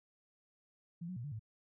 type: tone with pitch steps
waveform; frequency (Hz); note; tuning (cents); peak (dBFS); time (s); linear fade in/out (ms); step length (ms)
sine; 169.8 / 183.5 / 118.9 / 146 / 109.5; F3 / F#3 / A#2 / D3 / A2; -48 / -14 / +35 / -10 / -8; -40; 1.01-1.395; 10; 77
effects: none